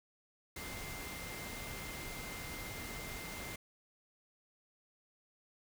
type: tone in noise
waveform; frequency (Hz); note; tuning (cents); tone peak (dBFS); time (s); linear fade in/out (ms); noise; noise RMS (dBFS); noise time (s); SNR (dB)
sine; 2093; C7; 0; -49; 0.56-3.56; 5; pink; -45; 0.56-3.56; -7
effects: none